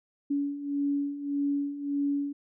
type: beating tone pair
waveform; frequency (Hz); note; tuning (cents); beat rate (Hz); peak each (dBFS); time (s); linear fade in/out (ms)
sine; 282.7 / 284.4; C#4 / C#4; +34 / +45; 1.7; -33 / -28; 0.3-2.33; 10
effects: none